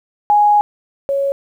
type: tone pair in turn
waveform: sine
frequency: 830.6 / 554.4 Hz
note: G#5 / C#5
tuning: 0 / 0 cents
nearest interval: perfect fifth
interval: 700 cents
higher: first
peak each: -8 / -14 dBFS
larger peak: first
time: 0.3-0.61 / 1.09-1.32 s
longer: first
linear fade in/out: 0 ms
effects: 8-bit